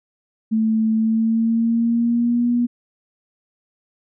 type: tone with pitch glide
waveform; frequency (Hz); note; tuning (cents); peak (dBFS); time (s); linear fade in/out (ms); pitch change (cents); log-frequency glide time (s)
sine; 220.7 to 240.7; A3 to B3; +5 to -44; -15; 0.51-2.67; 20; +151; 0.95-2.49
effects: none